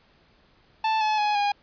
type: tone with pitch steps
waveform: 45% pulse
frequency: 880 / 858.4 / 837.4 / 816.8 Hz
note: A5 / A5 / G#5 / G#5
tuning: 0 / -43 / +14 / -29 cents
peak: -21 dBFS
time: 0.84-1.52 s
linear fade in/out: 5 ms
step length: 170 ms
effects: pink hiss -60 dBFS RMS until 1.62 s + resampled to 11025 Hz